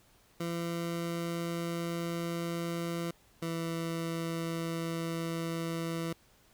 20% pulse tone pair in turn, 169.3 / 165.72 Hz, E3 / E3, +46 / +9 cents, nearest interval unison, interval 37 cents, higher first, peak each -28 dBFS, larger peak neither, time 0.4-3.11 / 3.42-6.13 s, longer neither, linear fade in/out 5 ms, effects pink hiss -64 dBFS RMS until 6.53 s

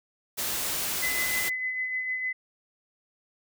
white noise, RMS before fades -30 dBFS, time 0.37-1.5 s, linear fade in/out 20 ms
sine tone with tremolo, 2022 Hz, B6, 40 cents sharp, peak -26 dBFS, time 1.02-2.33 s, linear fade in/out 10 ms, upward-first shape sine, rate 6.6 Hz, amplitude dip 40%
effects none

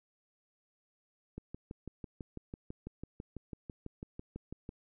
click train, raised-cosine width 3 ms, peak -29 dBFS, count 21, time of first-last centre 1.38-4.691 s, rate 6.04 Hz, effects none

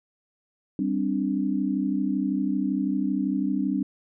sine chord, G suspended fourth, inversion none, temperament just, 196 / 261.3 / 294 Hz, G3 / C4 / D4, 0 / -2 / +2 cents, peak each -27 dBFS, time 0.79-3.83 s, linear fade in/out 2 ms, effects none

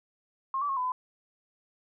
sine tone with pitch steps, 1071 / 1155 / 1085 / 1004 / 1011 Hz, C6 / D6 / C#6 / B5 / B5, +40 / -29 / -37 / +28 / +40 cents, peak -27 dBFS, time 0.54-0.92 s, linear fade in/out 2 ms, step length 76 ms, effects none

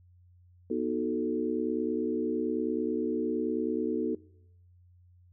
sine chord, B dominant seventh, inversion none, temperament equal with one note detuned, 242.1 / 311.1 / 370 / 440 Hz, B3 / D#4 / F#4 / A4, -34 / 0 / 0 / 0 cents, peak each -33 dBFS, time 0.7-4.15 s, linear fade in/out 5 ms, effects noise-tail reverb RT60 0.8 s tail -22 dB re dry + added 89 Hz sine -56 dBFS peak until 5.32 s

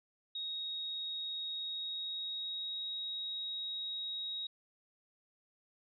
sine tone with pitch glide, 3763 to 3791 Hz, A#7 to A#7, +16 to +28 cents, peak -37 dBFS, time 0.35-4.47 s, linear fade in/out 5 ms, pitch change +12 cents, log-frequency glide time 1.56-2.86 s, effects none

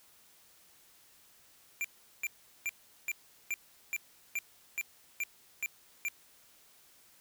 square tone bursts, 2372 Hz, D7, 17 cents sharp, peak -32 dBFS, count 11, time 1.81-6.084 s, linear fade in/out 0 ms, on 34 ms, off 390 ms, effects white hiss -62 dBFS RMS until 7.2 s

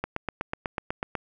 click train, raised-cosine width 0.5 ms, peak -13 dBFS, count 10, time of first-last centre 0.04-1.152 s, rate 8.09 Hz, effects none

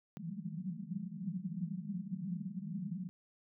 pink band-pass noise, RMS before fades -41 dBFS, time 0.17-3.09 s, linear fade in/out 0 ms, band 160 to 210 Hz, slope 96 dB/octave, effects none

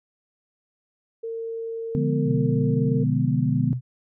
sine tone, 455.2 Hz, A#4, 41 cents flat, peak -28 dBFS, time 1.23-3.04 s, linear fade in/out 10 ms
sine chord, D diminished seventh, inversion none, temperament equal, 146.83 / 174.61 / 207.7 / 246.9 Hz, D3 / F3 / Ab3 / Cb4, 0 / 0 / 0 / 0 cents, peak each -23 / -29 / -29 / -25 dBFS, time 1.95-3.73 s, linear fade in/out 0 ms
sine tone with vibrato, 123.47 Hz, B2, in tune, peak -24 dBFS, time 2.24-3.81 s, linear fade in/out 50 ms, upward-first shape square, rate 2 Hz, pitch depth 34 cents each way
effects none

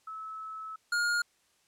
sine / square tone pair in turn, 1300 / 1422.5 Hz, E6 / F6, -24 / +31 cents, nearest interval major second, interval 155 cents, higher second, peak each -38 / -27 dBFS, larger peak second, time 0.07-0.76 / 0.92-1.22 s, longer first, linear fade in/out 5 ms, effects white hiss -69 dBFS RMS until 1.67 s + low-pass 9000 Hz 12 dB/octave

